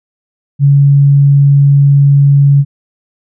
sine tone, 140.9 Hz, C#3, 29 cents sharp, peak -3 dBFS, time 0.59-2.65 s, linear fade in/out 50 ms, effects none

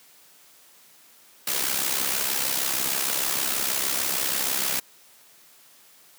white noise with amplitude modulation, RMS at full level -23 dBFS, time 1.47-4.8 s, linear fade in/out 5 ms, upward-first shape sine, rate 66.4 Hz, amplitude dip 60%, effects white hiss -54 dBFS RMS until 6.18 s + high-pass 150 Hz 12 dB/octave

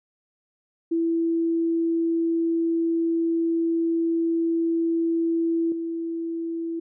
sine tone with level steps, 331.8 Hz, E4, 11 cents sharp, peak -20 / -26 dBFS, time 0.91-6.8 s, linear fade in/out 10 ms, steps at 5.72 s, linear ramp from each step 2 ms, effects none

